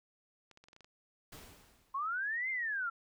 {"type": "clicks", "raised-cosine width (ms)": 0.2, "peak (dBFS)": -40, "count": 8, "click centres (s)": [0.513, 0.574, 0.64, 0.685, 0.731, 0.764, 0.807, 0.845]}
{"type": "noise with exponential decay", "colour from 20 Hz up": "pink", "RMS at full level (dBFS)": -49, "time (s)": [1.32, 2.29], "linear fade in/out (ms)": 5, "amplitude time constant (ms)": 210}
{"type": "linear two-way sweep", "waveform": "sine", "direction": "up then down", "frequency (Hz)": [1046.5, 2125, 1337], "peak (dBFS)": -33, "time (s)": [1.94, 2.9], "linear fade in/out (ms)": 10, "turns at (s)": 2.5}
{"effects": []}